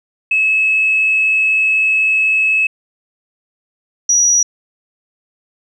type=tone pair in turn; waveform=sine; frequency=2588 / 5810 Hz; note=E7 / F#8; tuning=-32 / -32 cents; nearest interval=octave + major second; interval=1400 cents; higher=second; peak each=-10 / -8 dBFS; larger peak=second; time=0.31-2.67 / 4.09-4.43 s; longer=first; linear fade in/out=5 ms; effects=tanh soft clip ceiling -4 dBFS